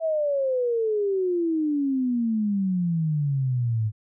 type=exponential sweep; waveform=sine; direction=down; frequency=659.3 to 105.5 Hz; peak=-21 dBFS; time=0-3.92 s; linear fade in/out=50 ms; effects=none